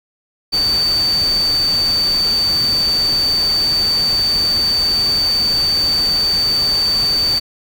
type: tone in noise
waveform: sine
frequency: 4579 Hz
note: D8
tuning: 45 cents flat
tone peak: -13 dBFS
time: 0.52-7.4 s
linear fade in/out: 20 ms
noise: pink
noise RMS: -27 dBFS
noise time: 0.52-7.4 s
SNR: +11 dB
effects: none